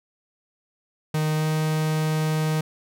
45% pulse tone with pitch glide, 154.7 to 155.96 Hz, D#3 to D#3, -10 to +4 cents, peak -21 dBFS, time 1.14-2.61 s, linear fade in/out 5 ms, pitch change +14 cents, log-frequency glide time 1.35-1.45 s, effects none

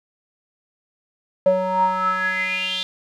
square tone with band-pass filter sweep, 186 Hz, F#3, 9 cents sharp, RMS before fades -21 dBFS, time 1.46-2.83 s, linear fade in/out 0 ms, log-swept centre 570 to 3600 Hz, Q 8.5, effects none

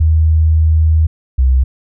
sine tone pair in turn, 79.3 / 64.81 Hz, D#2 / C2, +33 / -16 cents, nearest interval minor third, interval 349 cents, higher first, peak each -7 dBFS, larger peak neither, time 0-1.07 / 1.38-1.64 s, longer first, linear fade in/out 10 ms, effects none

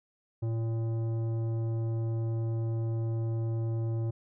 sine tone with tanh clipping, 113.7 Hz, A#2, 43 cents flat, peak -30 dBFS, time 0.42-4.11 s, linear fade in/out 10 ms, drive 12 dB, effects none

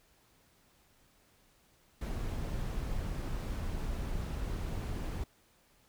brown noise, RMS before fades -36 dBFS, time 2.01-5.24 s, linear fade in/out 5 ms, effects pink hiss -67 dBFS RMS until 5.88 s

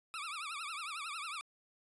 20% pulse tone with vibrato, 1244.5 Hz, D#6, in tune, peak -35 dBFS, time 0.14-1.41 s, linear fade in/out 0 ms, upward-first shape triangle, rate 11 Hz, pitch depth 200 cents each way, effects resampled to 24000 Hz

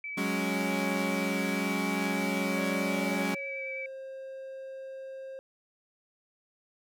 sine tone with vibrato, 2300 Hz, D7, 37 cents flat, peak -35 dBFS, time 0.04-3.86 s, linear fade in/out 2 ms, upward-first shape sine, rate 9.4 Hz, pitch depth 11 cents each way
sawtooth chord, F# suspended second, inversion none, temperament equal, 185 / 207.7 / 277.2 Hz, F#3 / G#3 / C#4, 0 / 0 / 0 cents, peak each -29 dBFS, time 0.17-3.35 s, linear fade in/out 10 ms
triangle tone with pitch glide, 587.3 to 532.4 Hz, D5 to C5, 0 to +30 cents, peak -37 dBFS, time 2.57-5.39 s, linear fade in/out 0 ms, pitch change -170 cents, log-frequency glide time 2.88-3.68 s
effects none

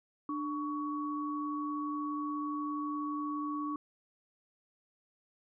sine tone pair together, 297.2 / 1122 Hz, D4 / C#6, +21 / +21 cents, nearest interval octave + major seventh, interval 2300 cents, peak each -35 / -37 dBFS, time 0.29-3.76 s, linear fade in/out 2 ms, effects none

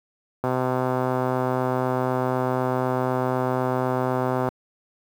click train, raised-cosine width 1 ms, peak -10 dBFS, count 519, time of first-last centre 0.44-4.487 s, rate 128 Hz, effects high-pass 60 Hz 12 dB/octave + 7-bit

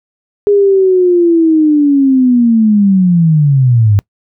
sine linear sweep, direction down, 412.1 to 98 Hz, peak -5 dBFS, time 0.47-3.99 s, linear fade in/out 0 ms, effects noise-tail reverb RT60 0.1 s tail -26 dB re dry

